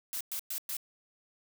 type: noise bursts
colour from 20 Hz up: blue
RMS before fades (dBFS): -36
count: 4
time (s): 0.13-0.768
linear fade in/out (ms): 0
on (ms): 77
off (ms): 110
effects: none